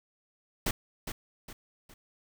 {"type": "noise with echo", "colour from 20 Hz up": "pink", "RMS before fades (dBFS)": -29, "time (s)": [0.66, 0.71], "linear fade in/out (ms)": 5, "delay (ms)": 410, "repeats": 3, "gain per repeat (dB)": -8, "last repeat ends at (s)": 1.94, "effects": []}